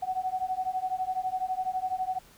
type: beating tone pair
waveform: sine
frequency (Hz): 741 / 753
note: F#5 / F#5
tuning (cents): +2 / +30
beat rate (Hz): 12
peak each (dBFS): -31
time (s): 0.02-2.19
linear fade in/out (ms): 10
effects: pink hiss -56 dBFS RMS until 2.37 s